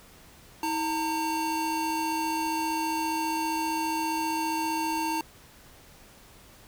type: tone pair together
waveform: square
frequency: 321 / 908 Hz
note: E4 / A#5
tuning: -46 / -46 cents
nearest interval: octave + tritone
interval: 1800 cents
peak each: -32 / -29 dBFS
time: 0.63-5.21 s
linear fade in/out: 2 ms
effects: pink hiss -53 dBFS RMS until 6.67 s